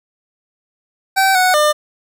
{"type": "tone with pitch steps", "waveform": "25% pulse", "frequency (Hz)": [771, 738, 600], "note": ["G5", "F#5", "D5"], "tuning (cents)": [-29, -5, 37], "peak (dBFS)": -7, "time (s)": [1.16, 1.73], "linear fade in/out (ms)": 20, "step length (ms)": 190, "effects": []}